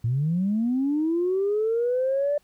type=linear sweep; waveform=sine; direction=up; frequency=110 to 590 Hz; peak=-20 dBFS; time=0.04-2.38 s; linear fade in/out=5 ms; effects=tanh soft clip ceiling -16 dBFS + pink hiss -64 dBFS RMS until 2.43 s